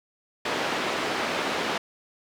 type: band-pass noise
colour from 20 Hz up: pink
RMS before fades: -28 dBFS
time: 0.45-1.78 s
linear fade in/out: 5 ms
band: 330 to 3500 Hz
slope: 12 dB/octave
effects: none